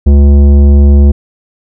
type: tone with tanh clipping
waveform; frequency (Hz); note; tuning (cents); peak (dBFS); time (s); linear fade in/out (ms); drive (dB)
sine; 71; C#2; +42; -3; 0.06-1.12; 10; 13
effects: none